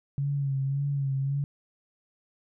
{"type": "tone with vibrato", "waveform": "sine", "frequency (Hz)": 138.59, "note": "C#3", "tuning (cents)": 0, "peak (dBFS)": -25, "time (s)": [0.18, 1.44], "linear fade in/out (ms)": 0, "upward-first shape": "sine", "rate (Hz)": 1.8, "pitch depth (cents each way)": 45, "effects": []}